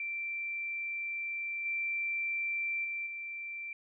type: tone with level steps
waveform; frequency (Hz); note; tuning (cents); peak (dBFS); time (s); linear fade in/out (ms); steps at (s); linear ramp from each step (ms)
sine; 2349; D7; 0; -34 / -31 / -34 / -38; 0-3.73; 2; 1.65 / 2.84 / 3.06; 10
effects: none